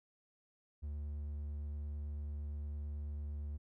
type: tone with vibrato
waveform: triangle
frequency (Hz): 73.42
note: D2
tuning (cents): 0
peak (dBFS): -37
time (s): 0.82-3.58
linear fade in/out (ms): 20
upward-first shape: sine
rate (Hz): 8.9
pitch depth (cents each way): 8
effects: none